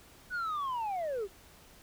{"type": "linear sweep", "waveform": "sine", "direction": "down", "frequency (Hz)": [1500, 369.9], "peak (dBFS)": -29, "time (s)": [0.3, 1.28], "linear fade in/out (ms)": 50, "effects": ["tanh soft clip ceiling -31 dBFS", "pink hiss -57 dBFS RMS until 1.82 s"]}